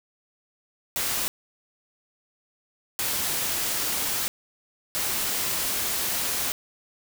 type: noise bursts at uneven times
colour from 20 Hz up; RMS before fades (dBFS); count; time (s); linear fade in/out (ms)
white; -27; 3; 0.96-1.28 / 2.99-4.28 / 4.95-6.52; 0
effects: none